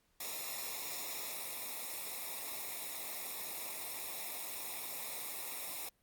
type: noise with comb filter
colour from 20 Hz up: white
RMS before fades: -42 dBFS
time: 0.2-5.89 s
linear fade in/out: 5 ms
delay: 0.65 ms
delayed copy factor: -0.85
effects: pink hiss -75 dBFS RMS until 6.02 s + Opus 48 kbps